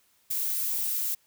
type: noise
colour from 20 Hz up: violet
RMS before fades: -29 dBFS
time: 0.3-1.15 s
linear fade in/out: 10 ms
effects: white hiss -66 dBFS RMS until 1.26 s